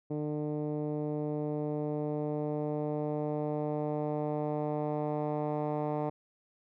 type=tone with low-pass filter sweep; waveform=10% pulse; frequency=150 Hz; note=D3; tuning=37 cents sharp; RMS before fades=-33 dBFS; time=0.1-6.1 s; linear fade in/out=10 ms; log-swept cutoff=400 to 840 Hz; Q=1.2; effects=none